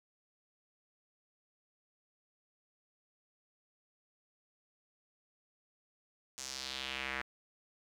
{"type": "tone with band-pass filter sweep", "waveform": "square", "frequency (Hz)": 66, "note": "C2", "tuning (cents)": 16, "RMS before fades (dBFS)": -41, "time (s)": [6.38, 7.22], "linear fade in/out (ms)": 0, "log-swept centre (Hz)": [6800, 1800], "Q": 2.3, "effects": []}